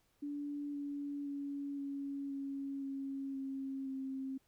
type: tone with pitch steps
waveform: sine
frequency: 289.1 / 285.8 / 282.5 / 279.3 / 276 / 272.9 / 269.7 / 266.6 Hz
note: D4 / D4 / C#4 / C#4 / C#4 / C#4 / C#4 / C4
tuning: -27 / -47 / +33 / +13 / -7 / -27 / -47 / +33 cents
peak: -38 dBFS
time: 0.22-4.38 s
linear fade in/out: 10 ms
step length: 520 ms
effects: pink hiss -75 dBFS RMS until 4.47 s